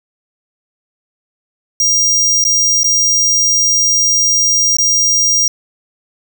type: tone with dropouts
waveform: square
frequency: 5700 Hz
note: F8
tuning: 34 cents sharp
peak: -10 dBFS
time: 1.8-5.48 s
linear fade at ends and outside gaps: 2 ms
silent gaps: 2.441-2.45 / 2.833-2.843 / 4.769-4.785 s
effects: none